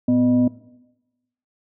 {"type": "tone with frequency modulation", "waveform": "sine", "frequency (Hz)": 250, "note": "B3", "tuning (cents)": 21, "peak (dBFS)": -14, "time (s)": [0.08, 0.48], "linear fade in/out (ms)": 5, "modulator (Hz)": 362, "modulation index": 0.45, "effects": ["noise-tail reverb RT60 1.0 s tail -18 dB re dry"]}